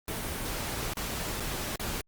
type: noise with dropouts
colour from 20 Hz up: pink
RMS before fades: -34 dBFS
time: 0.08-2.01 s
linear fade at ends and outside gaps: 0 ms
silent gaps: 0.935-0.97 / 1.399-1.405 / 1.758-1.797 s
effects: Opus 32 kbps